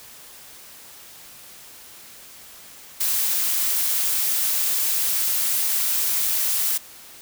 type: noise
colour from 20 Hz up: blue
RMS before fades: -22 dBFS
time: 3-6.78 s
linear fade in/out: 10 ms
effects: white hiss -44 dBFS RMS until 7.21 s